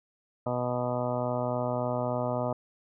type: harmonic tone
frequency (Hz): 123.47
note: B2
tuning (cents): 0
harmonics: 1 / 2 / 3 / 4 / 5 / 6 / 7 / 8 / 9 / 10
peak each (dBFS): -34 / -35 / -41 / -36 / -31 / -39 / -39 / -40 / -46 / -41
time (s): 0.46-2.53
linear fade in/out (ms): 5
effects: none